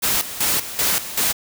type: noise with tremolo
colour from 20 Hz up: white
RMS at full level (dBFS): -19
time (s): 0.02-1.33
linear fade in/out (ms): 20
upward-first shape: square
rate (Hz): 2.6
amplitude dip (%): 75
effects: none